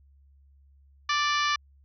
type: harmonic tone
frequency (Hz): 587.3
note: D5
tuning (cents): 0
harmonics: 2 / 3 / 4 / 5 / 6 / 7 / 8 / 9 / 10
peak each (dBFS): -26 / -30 / -32 / -34 / -36 / -37 / -38 / -39 / -40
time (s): 1.09-1.56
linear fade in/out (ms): 5
effects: added 69 Hz sine -55 dBFS peak until 1.84 s